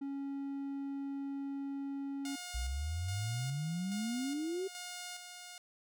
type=tone; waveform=triangle; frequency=277.2 Hz; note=C#4; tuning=in tune; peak=-35 dBFS; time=0.01-2.36 s; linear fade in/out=10 ms
type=tone with tremolo; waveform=5% pulse; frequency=716 Hz; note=F5; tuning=43 cents sharp; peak=-31 dBFS; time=2.25-5.58 s; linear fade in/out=2 ms; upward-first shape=square; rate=1.2 Hz; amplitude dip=45%
type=exponential sweep; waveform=sine; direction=up; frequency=57.7 to 392 Hz; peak=-34 dBFS; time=2.54-4.68 s; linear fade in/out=10 ms
effects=none